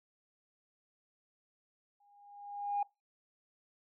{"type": "tone with exponential growth", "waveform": "sine", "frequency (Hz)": 814, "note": "G#5", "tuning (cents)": -35, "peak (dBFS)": -27, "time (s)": [2, 2.83], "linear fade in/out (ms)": 5, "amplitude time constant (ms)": 180, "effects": ["noise-tail reverb RT60 0.2 s tail -22 dB re dry", "tanh soft clip ceiling -25 dBFS"]}